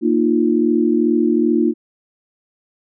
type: chord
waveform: sine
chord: Bb suspended fourth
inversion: none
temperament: equal with one note detuned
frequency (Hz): 233.1 / 306.7 / 349.2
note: Bb3 / Eb4 / F4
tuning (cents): 0 / -25 / 0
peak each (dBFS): -17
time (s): 0.01-1.74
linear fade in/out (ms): 50
effects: none